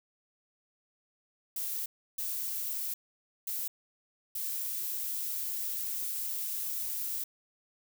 violet noise bursts at uneven times, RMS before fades -35 dBFS, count 4, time 1.56-1.86 / 2.18-2.94 / 3.47-3.68 / 4.35-7.24 s, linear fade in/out 5 ms, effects none

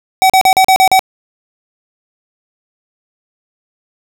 square tone bursts, 759 Hz, F#5, 44 cents sharp, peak -6 dBFS, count 7, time 0.22-0.993 s, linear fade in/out 0 ms, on 77 ms, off 39 ms, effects none

